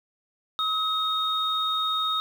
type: tone pair together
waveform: sine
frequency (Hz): 1274 / 3718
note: D#6 / A#7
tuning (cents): +41 / -5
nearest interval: octave + perfect fifth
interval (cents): 1854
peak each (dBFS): -26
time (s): 0.59-2.2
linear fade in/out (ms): 0
effects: 8-bit